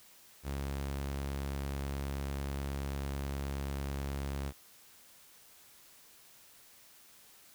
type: tone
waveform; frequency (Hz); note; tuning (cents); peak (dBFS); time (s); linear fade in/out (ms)
sawtooth; 69.3; C#2; 0; -31; 0.43-4.53; 50
effects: white hiss -59 dBFS RMS until 7.54 s